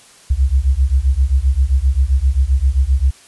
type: beating tone pair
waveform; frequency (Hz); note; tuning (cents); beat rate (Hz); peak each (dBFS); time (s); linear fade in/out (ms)
sine; 63 / 70.6; B1 / C#2; +35 / +32; 7.6; -14; 0.3-3.11; 10
effects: white hiss -45 dBFS RMS until 3.27 s + resampled to 24000 Hz